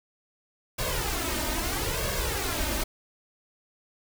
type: noise with flanger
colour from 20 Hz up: pink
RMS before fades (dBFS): -29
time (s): 0.78-2.84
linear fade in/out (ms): 10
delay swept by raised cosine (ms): 1.8 to 3.3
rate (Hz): 0.77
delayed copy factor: +0.75
effects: none